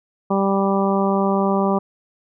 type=harmonic tone; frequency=196 Hz; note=G3; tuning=in tune; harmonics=1 / 2 / 3 / 4 / 5 / 6; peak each=-19 / -22 / -24 / -25 / -26 / -27 dBFS; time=0.3-1.79 s; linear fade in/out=10 ms; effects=none